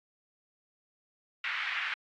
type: band-pass noise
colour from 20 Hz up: pink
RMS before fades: -34 dBFS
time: 1.44-1.94 s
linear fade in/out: 2 ms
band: 1500 to 2700 Hz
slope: 24 dB/octave
effects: AAC 64 kbps